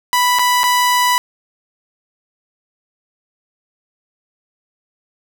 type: tone with dropouts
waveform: sawtooth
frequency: 987.8 Hz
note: B5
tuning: in tune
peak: -8 dBFS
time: 0.13-1.18 s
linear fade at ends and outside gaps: 0 ms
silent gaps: 0.387-0.393 / 0.633-0.639 s
effects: none